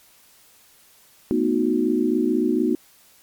sine chord, B dominant seventh, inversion third, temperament equal with one note detuned, 220 / 246.9 / 311.1 / 366.8 Hz, A3 / B3 / D#4 / F#4, 0 / 0 / 0 / -15 cents, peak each -27 / -22 / -22 / -23 dBFS, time 1.31-2.75 s, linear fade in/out 0 ms, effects white hiss -54 dBFS RMS until 3.22 s + MP3 96 kbps

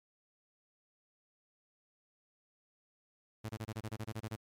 sawtooth tone bursts, 110 Hz, A2, in tune, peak -34 dBFS, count 12, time 3.44-4.361 s, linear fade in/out 10 ms, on 52 ms, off 27 ms, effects MP3 96 kbps

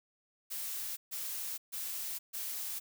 blue noise bursts, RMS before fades -39 dBFS, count 4, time 0.5-2.8 s, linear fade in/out 20 ms, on 470 ms, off 140 ms, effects none

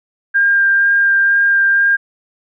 sine tone with vibrato, 1600 Hz, G6, 35 cents sharp, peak -9 dBFS, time 0.34-1.97 s, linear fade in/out 20 ms, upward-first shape sine, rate 2.1 Hz, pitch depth 10 cents each way, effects none

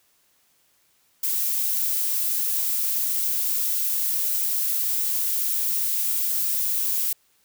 violet noise, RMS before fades -24 dBFS, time 1.23-7.13 s, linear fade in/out 5 ms, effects white hiss -64 dBFS RMS until 7.44 s

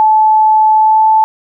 sine tone with pitch glide, 867 to 875 Hz, A5 to A5, -26 to -10 cents, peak -5 dBFS, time 0-1.24 s, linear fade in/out 0 ms, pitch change +16 cents, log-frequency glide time 0.75-1.06 s, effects none

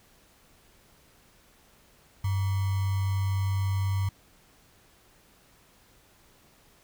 sine tone with sample-and-hold, 97 Hz, G2, 18 cents flat, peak -24 dBFS, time 2.24-4.09 s, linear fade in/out 5 ms, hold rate 1050 Hz, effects pink hiss -60 dBFS RMS until 6.83 s

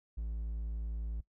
triangle tone, 55.5 Hz, A1, 16 cents sharp, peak -33 dBFS, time 0.17-1.21 s, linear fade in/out 10 ms, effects noise-tail reverb RT60 0.1 s tail -19 dB re dry

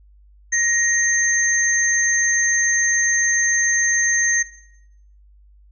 sine tone pair together, 1877 / 6310 Hz, A#6 / G8, +11 / +10 cents, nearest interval octave + major sixth, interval 2099 cents, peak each -19 dBFS, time 0.52-4.43 s, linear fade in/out 10 ms, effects noise-tail reverb RT60 0.8 s tail -17 dB re dry + added 50 Hz sine -47 dBFS peak until 5.71 s

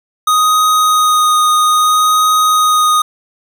square tone with vibrato, 1244.5 Hz, D#6, in tune, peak -9 dBFS, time 0.27-3.02 s, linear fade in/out 5 ms, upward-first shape sine, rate 0.61 Hz, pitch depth 11 cents each way, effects 8-bit

